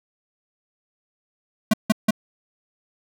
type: tone bursts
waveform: square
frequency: 216.6 Hz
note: A3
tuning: 27 cents flat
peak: -14 dBFS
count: 3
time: 1.71-2.108 s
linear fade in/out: 5 ms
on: 26 ms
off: 160 ms
effects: none